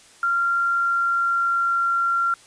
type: tone with pitch glide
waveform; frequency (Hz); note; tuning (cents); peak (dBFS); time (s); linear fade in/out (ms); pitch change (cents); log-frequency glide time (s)
sine; 1383 to 1375; F6 to F6; -17 to -27; -18; 0.23-2.34; 2; -10; 0.64-1.94
effects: white hiss -50 dBFS RMS until 2.46 s + resampled to 22050 Hz